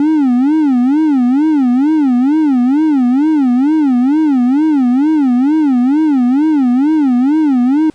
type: tone with vibrato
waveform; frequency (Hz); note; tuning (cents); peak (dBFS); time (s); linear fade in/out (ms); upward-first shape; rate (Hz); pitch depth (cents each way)
triangle; 277.2; C#4; 0; -6; 0-7.9; 2; sine; 2.2; 230
effects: pink hiss -50 dBFS RMS until 7.94 s + resampled to 22050 Hz